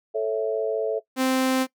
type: chord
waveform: sine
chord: A major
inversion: none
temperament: equal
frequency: 440 / 554.4 / 659.3 Hz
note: A4 / C#5 / E5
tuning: 0 / 0 / 0 cents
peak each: -24 / -29 / -27 dBFS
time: 0.14-1 s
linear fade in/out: 20 ms
type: tone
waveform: sawtooth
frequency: 260.7 Hz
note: C4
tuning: 6 cents flat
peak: -16 dBFS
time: 1.16-1.67 s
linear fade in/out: 50 ms
effects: noise-tail reverb RT60 0.1 s tail -19 dB re dry